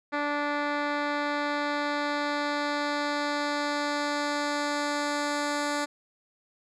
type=tone with low-pass filter sweep; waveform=10% pulse; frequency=291.6 Hz; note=D4; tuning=12 cents flat; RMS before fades=-29 dBFS; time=0.12-5.86 s; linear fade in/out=20 ms; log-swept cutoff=2600 to 8100 Hz; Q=1.1; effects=none

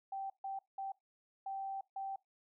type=tone bursts at uneven times; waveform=sine; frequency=779 Hz; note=G5; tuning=11 cents flat; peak=-38 dBFS; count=5; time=0.12-0.3 / 0.44-0.59 / 0.78-0.92 / 1.46-1.81 / 1.96-2.16 s; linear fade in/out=5 ms; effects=noise-tail reverb RT60 0.2 s tail -22 dB re dry

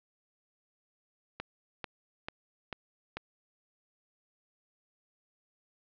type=click train; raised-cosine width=0.3 ms; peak=-20 dBFS; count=5; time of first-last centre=1.4-3.17 s; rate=2.26 Hz; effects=low-pass 4000 Hz 12 dB/octave

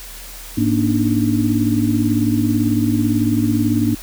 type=tone cluster; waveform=sine; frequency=105.7 / 234.7 / 288.3 / 306.4 Hz; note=G#2 / A#3 / D4 / D#4; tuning=+31 / +12 / -32 / -27 cents; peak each=-20 / -18 / -19 / -21 dBFS; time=0.57-3.95 s; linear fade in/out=10 ms; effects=added 40 Hz sine -36 dBFS peak until 4.02 s + white hiss -36 dBFS RMS until 4.02 s

